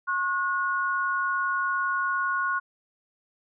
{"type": "tone pair together", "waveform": "sine", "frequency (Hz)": [1087.5, 1450], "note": ["C#6", "F#6"], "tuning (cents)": [-33, -35], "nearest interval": "perfect fourth", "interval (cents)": 498, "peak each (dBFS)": [-27, -26], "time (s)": [0.07, 2.6], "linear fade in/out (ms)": 20, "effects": []}